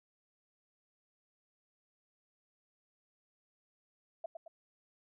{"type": "tone with echo", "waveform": "sine", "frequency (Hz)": 659.3, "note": "E5", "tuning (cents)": 0, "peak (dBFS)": -36, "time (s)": [4.24, 4.26], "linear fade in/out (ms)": 5, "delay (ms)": 110, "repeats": 2, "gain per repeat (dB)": -6, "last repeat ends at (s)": 4.48, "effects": []}